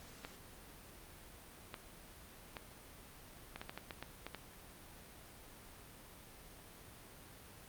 clicks, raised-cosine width 0.3 ms, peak -27 dBFS, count 11, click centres 0.249 / 1.742 / 2.568 / 3.56 / 3.615 / 3.695 / 3.776 / 3.908 / 4.026 / 4.266 / 4.347 s, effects pink hiss -56 dBFS RMS until 7.68 s + Opus 48 kbps

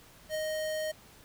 square tone with ADSR envelope, 622.3 Hz, D#5, in tune, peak -30 dBFS, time 0.29-0.92 s, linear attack 60 ms, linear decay 3 ms, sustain -2 dB, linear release 13 ms, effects pink hiss -56 dBFS RMS until 1.24 s

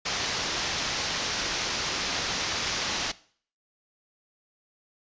white low-pass noise, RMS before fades -30 dBFS, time 0.05-3.12 s, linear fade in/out 10 ms, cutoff 6300 Hz, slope 48 dB/octave, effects noise-tail reverb RT60 0.5 s tail -19 dB re dry + resampled to 16000 Hz

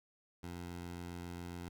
15% pulse tone, 87.31 Hz, F2, in tune, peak -37 dBFS, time 0.43-1.69 s, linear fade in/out 5 ms, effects none

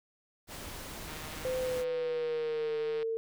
pink noise, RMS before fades -43 dBFS, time 0.47-1.85 s, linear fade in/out 50 ms
click train, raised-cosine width 0.3 ms, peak -30 dBFS, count 303, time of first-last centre 1.08-3.028 s, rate 155 Hz
sine tone with pitch glide, 513 to 451.8 Hz, C5 to A4, -34 to +46 cents, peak -30 dBFS, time 1.45-3.17 s, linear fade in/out 0 ms, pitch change -220 cents, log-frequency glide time 1.59-2.75 s
effects none

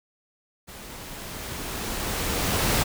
pink noise with level ramp, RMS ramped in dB -42 to -22 dBFS, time 0.67-2.84 s, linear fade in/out 20 ms, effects none

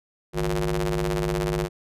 sawtooth ring-modulated tone, 100.3 Hz, G2, 40 cents sharp, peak -16 dBFS, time 0.33-1.69 s, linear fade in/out 50 ms, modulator 259 Hz, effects resampled to 32000 Hz

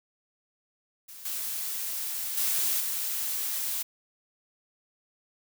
blue noise with level steps, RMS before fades -45 / -33 / -27 / -31 dBFS, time 1.08-3.83 s, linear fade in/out 10 ms, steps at 1.25 / 2.37 / 2.8 s, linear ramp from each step 5 ms, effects none

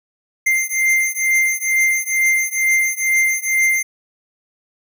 square beating tone pair, 2093 / 2095.2 Hz, C7 / C7, 0 / +2 cents, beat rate 2.2 Hz, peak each -18 / -19 dBFS, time 0.46-3.83 s, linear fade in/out 10 ms, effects none

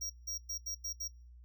square tone bursts at uneven times, 5650 Hz, F8, 19 cents sharp, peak -37 dBFS, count 6, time 0.01-0.1 / 0.27-0.38 / 0.49-0.58 / 0.66-0.75 / 0.84-0.93 / 1-1.08 s, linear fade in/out 10 ms, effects noise-tail reverb RT60 0.5 s tail -25 dB re dry + added 60 Hz sine -52 dBFS peak until 1.44 s

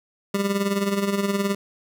25% pulse tone with tremolo, 199.2 Hz, G3, 28 cents sharp, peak -15 dBFS, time 0.34-1.55 s, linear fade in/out 5 ms, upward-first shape sine, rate 19 Hz, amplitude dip 60%, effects none

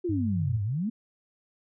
sine exponential two-way sweep, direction down then up, 371.6 to 97 to 237.8 Hz, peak -26 dBFS, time 0.04-0.9 s, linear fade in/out 10 ms, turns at 0.63 s
sine tone, 98 Hz, G2, in tune, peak -28 dBFS, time 0.09-0.57 s, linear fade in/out 5 ms
effects none

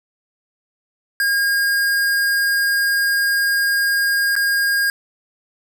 square tone with dropouts, 1622 Hz, G#6, 41 cents flat, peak -16 dBFS, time 1.2-4.9 s, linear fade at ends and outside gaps 1 ms, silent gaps 4.354-4.363 s, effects none

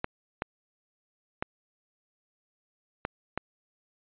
clicks, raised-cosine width 0.5 ms, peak -14 dBFS, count 5, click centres 0.044 / 0.421 / 1.425 / 3.051 / 3.376 s, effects resampled to 8000 Hz

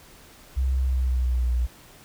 sine tone with pitch glide, 65.41 to 60.68 Hz, C2 to B1, 0 to -30 cents, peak -20 dBFS, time 0.56-1.67 s, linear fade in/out 20 ms, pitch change -130 cents, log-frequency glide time 0.79-1.53 s, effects pink hiss -50 dBFS RMS until 2.04 s

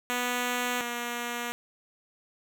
5% pulse tone pair in turn, 245.8 / 239.5 Hz, B3 / A#3, -8 / +47 cents, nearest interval unison, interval 45 cents, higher first, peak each -16 / -20 dBFS, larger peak first, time 0.1-0.81 / 0.81-1.52 s, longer neither, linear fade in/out 0 ms, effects none

